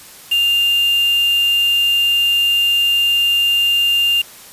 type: tone with quantisation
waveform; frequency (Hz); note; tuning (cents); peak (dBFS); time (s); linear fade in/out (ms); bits
sine; 2799; F7; +3; -12; 0.31-4.22; 10; 4
effects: white hiss -39 dBFS RMS until 4.52 s + resampled to 32000 Hz